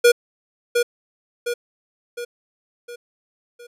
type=tone with echo; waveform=square; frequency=479.5 Hz; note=A#4; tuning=49 cents sharp; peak=-10 dBFS; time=0.04-0.12 s; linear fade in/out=10 ms; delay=710 ms; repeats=5; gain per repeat=-6 dB; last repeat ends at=3.67 s; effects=resampled to 32000 Hz